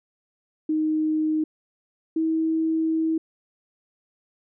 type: tone pair in turn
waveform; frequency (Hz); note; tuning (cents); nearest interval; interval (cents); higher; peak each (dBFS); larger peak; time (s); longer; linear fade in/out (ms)
sine; 311.1 / 321.3; D#4 / E4; 0 / -44; minor second; 56; second; -20; neither; 0.69-1.44 / 2.16-3.18; second; 5
effects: none